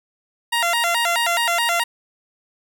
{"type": "tone with vibrato", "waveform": "15% pulse", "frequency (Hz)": 803, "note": "G5", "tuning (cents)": 41, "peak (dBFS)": -11, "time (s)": [0.52, 1.84], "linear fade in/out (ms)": 10, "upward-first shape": "square", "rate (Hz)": 4.7, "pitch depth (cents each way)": 270, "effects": []}